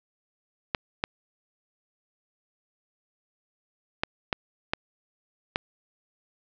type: clicks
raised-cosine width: 0.3 ms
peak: -8 dBFS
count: 6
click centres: 0.748 / 1.039 / 4.035 / 4.328 / 4.735 / 5.559 s
effects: low-pass 5000 Hz 12 dB/octave